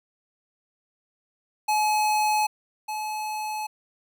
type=tone pair in turn; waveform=square; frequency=851 / 856.4 Hz; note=G#5 / A5; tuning=+42 / -47 cents; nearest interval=unison; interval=11 cents; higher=second; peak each=-21 / -29 dBFS; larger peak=first; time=1.68-2.47 / 2.88-3.67 s; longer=neither; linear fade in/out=10 ms; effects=none